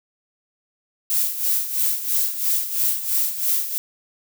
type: noise with tremolo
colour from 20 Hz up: violet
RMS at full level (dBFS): -19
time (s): 1.1-3.78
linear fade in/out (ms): 0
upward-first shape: sine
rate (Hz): 3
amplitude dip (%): 70
effects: none